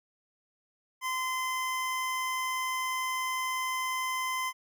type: tone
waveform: 25% pulse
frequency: 1031 Hz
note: C6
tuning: 26 cents flat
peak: -26 dBFS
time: 1.01-4.53 s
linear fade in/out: 50 ms
effects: none